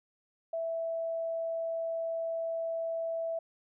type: tone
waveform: sine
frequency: 659.3 Hz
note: E5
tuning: in tune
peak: -31 dBFS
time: 0.53-3.39 s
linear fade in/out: 5 ms
effects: none